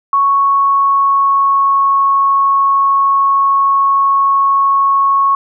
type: tone with pitch glide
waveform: sine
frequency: 1108.7 to 1101.7 Hz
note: C#6 to C#6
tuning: 0 to -11 cents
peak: -8 dBFS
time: 0.13-5.35 s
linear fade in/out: 2 ms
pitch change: -11 cents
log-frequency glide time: 0.24-1.88 s
effects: none